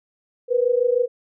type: tone pair together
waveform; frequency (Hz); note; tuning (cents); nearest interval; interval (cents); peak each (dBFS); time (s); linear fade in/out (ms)
sine; 476.5 / 503; A#4 / B4; +38 / +32; minor second; 94; -19; 0.48-1.08; 50
effects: none